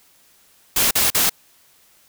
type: noise bursts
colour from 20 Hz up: white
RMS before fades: -17 dBFS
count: 3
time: 0.76-1.296 s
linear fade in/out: 5 ms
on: 150 ms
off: 43 ms
effects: white hiss -55 dBFS RMS until 2.08 s